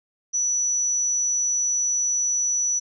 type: tone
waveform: sine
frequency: 5920 Hz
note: F#8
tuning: in tune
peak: -20 dBFS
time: 0.33-2.8 s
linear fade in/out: 20 ms
effects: none